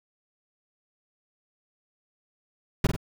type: noise with echo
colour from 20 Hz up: brown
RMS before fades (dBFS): -19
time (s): 2.84-2.87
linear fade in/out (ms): 5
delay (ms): 47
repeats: 2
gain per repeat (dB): -6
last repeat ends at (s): 2.964
effects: none

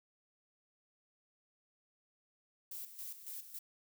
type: noise with tremolo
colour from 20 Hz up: violet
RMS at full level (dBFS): -45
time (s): 2.71-3.59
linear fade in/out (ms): 5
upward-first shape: square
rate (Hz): 3.6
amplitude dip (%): 65
effects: none

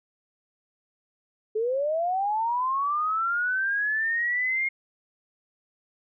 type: linear sweep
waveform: sine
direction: up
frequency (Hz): 421.3 to 2147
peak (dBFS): -23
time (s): 1.55-4.69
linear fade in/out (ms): 10
effects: none

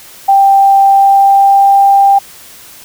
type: tone with pitch glide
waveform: sine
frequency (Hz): 787 to 792.5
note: G5 to G5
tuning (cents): +7 to +19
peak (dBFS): -3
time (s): 0.28-2.19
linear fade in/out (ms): 10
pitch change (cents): +12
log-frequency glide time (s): 0.79-1.77
effects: white hiss -35 dBFS RMS until 2.84 s

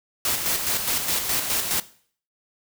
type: noise with tremolo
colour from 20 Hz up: white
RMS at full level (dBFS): -23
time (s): 0.25-1.8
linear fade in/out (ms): 2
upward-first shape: square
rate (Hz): 4.8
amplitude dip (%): 45
effects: noise-tail reverb RT60 0.5 s tail -17 dB re dry

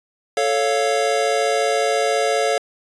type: chord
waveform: square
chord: A augmented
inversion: none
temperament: equal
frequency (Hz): 440 / 554.4 / 698.5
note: A4 / C#5 / E#5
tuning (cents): 0 / 0 / 0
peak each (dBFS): -22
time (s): 0.37-2.58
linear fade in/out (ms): 2
effects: resampled to 22050 Hz

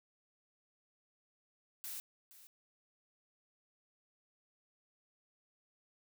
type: noise with echo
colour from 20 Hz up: blue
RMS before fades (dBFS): -44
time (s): 1.84-2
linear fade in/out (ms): 0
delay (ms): 470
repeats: 1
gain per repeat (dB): -15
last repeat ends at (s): 2.47
effects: none

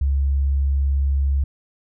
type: tone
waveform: sine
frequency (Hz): 69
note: C#2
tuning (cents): -7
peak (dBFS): -16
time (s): 0.01-1.44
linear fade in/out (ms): 5
effects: none

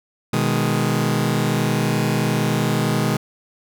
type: chord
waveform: sawtooth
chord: G# minor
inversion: first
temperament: just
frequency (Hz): 124.59 / 155.74 / 207.7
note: B2 / D#3 / G#3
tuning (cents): +16 / +2 / 0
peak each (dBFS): -18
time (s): 0.33-3.17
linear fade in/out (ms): 5
effects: none

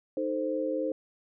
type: chord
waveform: sine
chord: A diminished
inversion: second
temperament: equal with one note detuned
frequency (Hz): 309.7 / 440 / 523.3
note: Eb4 / A4 / C5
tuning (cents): -8 / 0 / 0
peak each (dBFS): -32 / -35 / -30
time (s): 0.17-0.92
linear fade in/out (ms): 2
effects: none

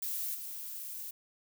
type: noise with level steps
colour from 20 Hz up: violet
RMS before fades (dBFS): -36 / -42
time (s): 0.02-1.11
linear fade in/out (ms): 5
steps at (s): 0.34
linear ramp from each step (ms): 10
effects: none

